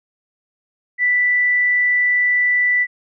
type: tone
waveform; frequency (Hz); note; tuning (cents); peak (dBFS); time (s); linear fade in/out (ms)
sine; 1975.5; B6; 0; -13; 0.98-2.87; 50
effects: none